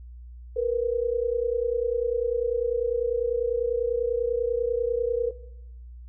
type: tone pair together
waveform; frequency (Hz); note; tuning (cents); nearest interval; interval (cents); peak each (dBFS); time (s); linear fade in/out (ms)
sine; 463.5 / 493.6; A#4 / B4; -10 / -1; minor second; 109; -25; 0.56-5.31; 10
effects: noise-tail reverb RT60 0.8 s tail -17 dB re dry + added 60 Hz sine -40 dBFS peak until 6.08 s